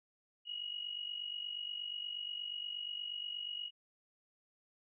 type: tone with amplitude modulation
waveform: sine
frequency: 2896 Hz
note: F#7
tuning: 38 cents flat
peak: -36 dBFS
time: 0.45-3.71 s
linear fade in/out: 50 ms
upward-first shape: sine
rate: 48.4 Hz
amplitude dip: 70%
effects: none